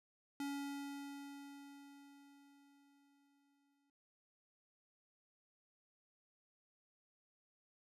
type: tone with exponential decay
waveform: square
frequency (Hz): 281.5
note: C#4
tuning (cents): +27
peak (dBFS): -40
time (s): 0.4-3.9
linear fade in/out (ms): 2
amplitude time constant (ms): 760
effects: resampled to 32000 Hz